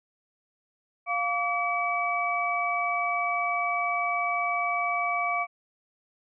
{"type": "tone cluster", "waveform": "sine", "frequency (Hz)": [703, 1149, 2286], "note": ["F5", "D6", "D7"], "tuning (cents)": [11, -38, -47], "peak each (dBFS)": -29, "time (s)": [1.06, 5.47], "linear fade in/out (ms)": 50, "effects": []}